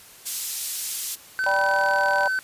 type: high-pass noise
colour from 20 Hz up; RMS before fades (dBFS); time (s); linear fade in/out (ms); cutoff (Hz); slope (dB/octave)
pink; -29; 0.25-1.16; 20; 5700; 12
type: tone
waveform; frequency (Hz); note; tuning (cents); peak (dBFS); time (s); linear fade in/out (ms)
triangle; 1525; G6; -48; -20; 1.39-2.39; 0
type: click train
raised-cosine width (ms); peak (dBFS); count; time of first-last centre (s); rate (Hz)
0.2; -18; 34; 1.44-2.259; 40.3
type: harmonic tone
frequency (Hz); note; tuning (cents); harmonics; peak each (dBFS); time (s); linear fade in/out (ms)
195.3; G3; -6; 3 / 4 / 5; -25 / -25 / -25; 1.46-2.28; 5
effects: white hiss -47 dBFS RMS until 2.43 s + resampled to 32000 Hz